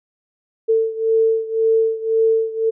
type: beating tone pair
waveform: sine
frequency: 446.8 / 448.7 Hz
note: A4 / A4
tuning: +27 / +34 cents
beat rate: 1.9 Hz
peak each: -16 / -19 dBFS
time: 0.68-2.71 s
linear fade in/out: 20 ms
effects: none